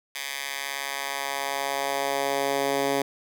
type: tone with high-pass filter sweep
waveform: 10% pulse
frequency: 138.9 Hz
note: C#3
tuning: 4 cents sharp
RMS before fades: -28 dBFS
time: 0.15-3.02 s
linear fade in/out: 2 ms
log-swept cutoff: 2200 to 310 Hz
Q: 1
effects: none